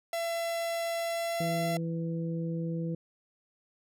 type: tone with pitch glide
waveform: 45% pulse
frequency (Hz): 673 to 676.9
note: E5 to E5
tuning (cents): +36 to +46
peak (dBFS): -30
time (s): 0.13-1.77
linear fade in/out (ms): 2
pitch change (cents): +10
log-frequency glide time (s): 0.99-1.43
type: harmonic tone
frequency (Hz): 165.7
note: E3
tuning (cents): +9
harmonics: 1 / 2 / 3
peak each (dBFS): -31 / -39 / -40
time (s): 1.4-2.95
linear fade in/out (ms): 5
effects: none